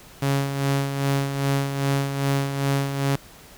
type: tone with tremolo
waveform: sawtooth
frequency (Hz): 138.59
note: C#3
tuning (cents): 0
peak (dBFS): -15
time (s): 0.22-3.16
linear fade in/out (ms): 5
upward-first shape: sine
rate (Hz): 2.5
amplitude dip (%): 55
effects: pink hiss -47 dBFS RMS until 3.57 s